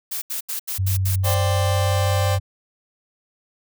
blue noise bursts, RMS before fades -27 dBFS, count 7, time 0.11-1.348 s, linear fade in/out 10 ms, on 110 ms, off 78 ms
sine tone with pitch glide, 95.1 to 96.32 Hz, F#2 to G2, +48 to -30 cents, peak -18 dBFS, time 0.78-2.4 s, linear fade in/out 20 ms, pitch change +22 cents, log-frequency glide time 1.64-2.22 s
sawtooth chord, C suspended second, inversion none, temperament just, 523.3 / 588.7 / 784.9 Hz, C5 / D5 / G5, 0 / +4 / +2 cents, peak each -22 / -22 / -23 dBFS, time 1.23-2.39 s, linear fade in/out 50 ms
effects none

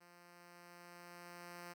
5% pulse tone with level ramp, 174.61 Hz, F3, in tune, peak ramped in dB -50 to -37 dBFS, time 0-1.74 s, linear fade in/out 20 ms, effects none

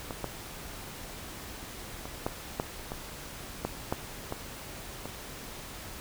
clicks, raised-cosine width 1 ms, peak -21 / -18 / -24 / -15 / -14 / -21 / -15 / -14 / -18 / -23 dBFS, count 10, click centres 0.108 / 0.243 / 2.055 / 2.265 / 2.599 / 2.919 / 3.65 / 3.925 / 4.324 / 5.056 s, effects pink hiss -43 dBFS RMS until 6 s

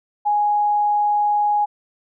sine tone, 830.6 Hz, G#5, in tune, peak -15 dBFS, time 0.25-1.66 s, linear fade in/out 20 ms, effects none

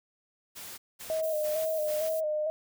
white noise bursts, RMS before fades -43 dBFS, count 4, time 0.55-2.1 s, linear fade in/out 20 ms, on 230 ms, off 210 ms
sine tone with vibrato, 622.3 Hz, D#5, in tune, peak -27 dBFS, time 1.1-2.5 s, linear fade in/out 0 ms, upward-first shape square, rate 2.2 Hz, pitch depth 39 cents each way
violet noise, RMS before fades -41 dBFS, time 1.22-2.21 s, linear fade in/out 20 ms
effects none

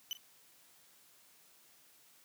35% pulse tone with echo, 2998 Hz, F#7, 22 cents sharp, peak -34 dBFS, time 0.11-0.13 s, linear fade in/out 0 ms, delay 41 ms, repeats 1, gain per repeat -15 dB, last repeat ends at 0.171 s, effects white hiss -64 dBFS RMS until 2.24 s + high-pass 100 Hz 12 dB/octave

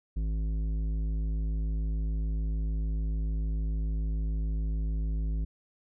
sine tone with tanh clipping, 53.4 Hz, G#1, 49 cents sharp, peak -29 dBFS, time 0.16-5.45 s, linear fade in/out 10 ms, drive 11 dB, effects none

